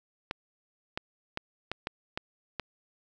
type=clicks; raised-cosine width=0.3 ms; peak=-16 dBFS; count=7; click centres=0.311 / 0.975 / 1.374 / 1.716 / 1.871 / 2.175 / 2.597 s; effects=none